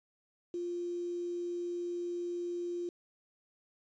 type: tone with quantisation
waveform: sine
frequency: 349.2 Hz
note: F4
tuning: in tune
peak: -34 dBFS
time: 0.54-2.89 s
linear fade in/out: 2 ms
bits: 9
effects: resampled to 16000 Hz